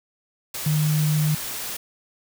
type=tone in noise; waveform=sine; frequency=152.4 Hz; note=D#3; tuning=36 cents flat; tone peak=-18 dBFS; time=0.66-1.35 s; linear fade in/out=5 ms; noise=white; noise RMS=-31 dBFS; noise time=0.54-1.77 s; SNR=+10 dB; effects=none